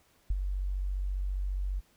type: tone with ADSR envelope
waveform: sine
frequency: 47.37 Hz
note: F#1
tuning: 41 cents sharp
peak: -23 dBFS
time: 0.3-1.81 s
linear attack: 5 ms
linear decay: 37 ms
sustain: -6 dB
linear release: 28 ms
effects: pink hiss -66 dBFS RMS until 1.96 s